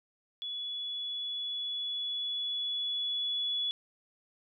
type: tone with level ramp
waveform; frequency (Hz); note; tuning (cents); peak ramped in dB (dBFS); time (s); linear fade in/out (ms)
sine; 3407; G#7; +44; -35 to -29; 0.42-3.71; 0
effects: none